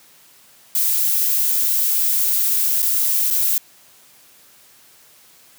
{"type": "noise with dropouts", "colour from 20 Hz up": "violet", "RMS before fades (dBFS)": -18, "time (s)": [0.75, 3.58], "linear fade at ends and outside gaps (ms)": 2, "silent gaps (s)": [[2.821, 2.826], [3.304, 3.308]], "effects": ["white hiss -50 dBFS RMS until 5.58 s", "high-pass 80 Hz 12 dB/octave"]}